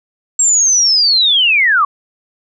sine linear sweep, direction down, 7590 to 1094 Hz, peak -8 dBFS, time 0.39-1.85 s, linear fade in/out 5 ms, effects none

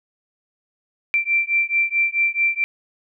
sine beating tone pair, 2349 / 2353.6 Hz, D7 / D7, 0 / +3 cents, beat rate 4.6 Hz, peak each -20 dBFS, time 1.14-2.64 s, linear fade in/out 0 ms, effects none

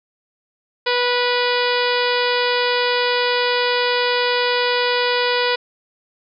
harmonic tone, 490 Hz, B4, 14 cents flat, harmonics 1 / 2 / 3 / 4 / 5 / 6 / 7 / 8 / 9 / 10, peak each -20 / -23 / -25 / -26 / -27 / -28 / -28 / -29 / -30 / -30 dBFS, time 0.86-5.56 s, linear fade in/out 10 ms, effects none

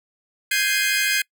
sawtooth chord, Ab major seventh, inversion third, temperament equal, 1568 / 1661.2 / 2093 / 2489 Hz, G6 / Ab6 / C7 / Eb7, 0 / 0 / 0 / 0 cents, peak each -21 dBFS, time 0.51-1.22 s, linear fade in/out 5 ms, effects noise-tail reverb RT60 0.1 s tail -26 dB re dry

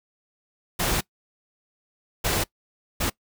pink noise bursts at uneven times, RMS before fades -24 dBFS, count 3, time 0.79-1.01 / 2.24-2.44 / 3-3.1 s, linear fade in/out 10 ms, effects noise-tail reverb RT60 0.1 s tail -22 dB re dry

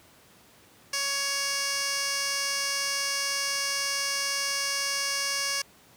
15% pulse tone with band-pass filter, 558 Hz, C#5, 11 cents sharp, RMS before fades -29 dBFS, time 0.93-5.62 s, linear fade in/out 5 ms, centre 5500 Hz, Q 1.3, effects pink hiss -56 dBFS RMS until 5.96 s + high-pass 100 Hz 12 dB/octave

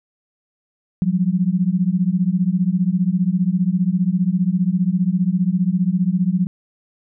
sine beating tone pair, 174.61 / 189.61 Hz, F3 / F#3, 0 / +43 cents, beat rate 15 Hz, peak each -18 dBFS, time 1.02-6.47 s, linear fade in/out 0 ms, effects none

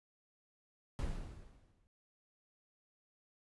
brown noise with exponential decay, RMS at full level -35 dBFS, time 0.99-1.87 s, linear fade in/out 0 ms, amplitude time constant 190 ms, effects resampled to 24000 Hz

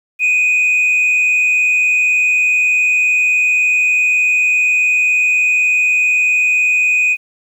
sine tone with frequency modulation, 2489 Hz, D#7, in tune, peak -8 dBFS, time 0.19-7.17 s, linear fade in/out 50 ms, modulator 83.4 Hz, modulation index 0.56, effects tanh soft clip ceiling -9 dBFS + 8-bit

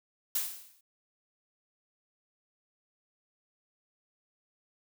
blue noise with exponential decay, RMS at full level -28 dBFS, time 0.35-0.81 s, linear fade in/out 5 ms, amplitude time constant 100 ms, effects none

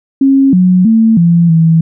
sine tone with pitch steps, 271.4 / 182.7 / 223.8 / 170.1 / 163.1 Hz, C#4 / F#3 / A3 / F3 / E3, -36 / -22 / +30 / -45 / -18 cents, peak -4 dBFS, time 0.21-1.81 s, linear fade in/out 5 ms, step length 320 ms, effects none

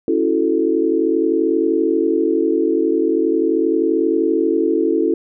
sine chord, F# minor seventh, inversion second, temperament equal, 277.2 / 329.6 / 370 / 440 Hz, C#4 / E4 / F#4 / A4, 0 / 0 / 0 / 0 cents, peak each -22 / -17 / -21 / -19 dBFS, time 0.08-5.14 s, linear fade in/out 2 ms, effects none

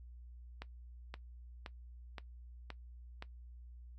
click train, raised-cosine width 0.3 ms, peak -28 dBFS, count 6, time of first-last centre 0.62-3.224 s, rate 1.92 Hz, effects noise-tail reverb RT60 0.1 s tail -17 dB re dry + added 60 Hz sine -50 dBFS peak until 3.98 s

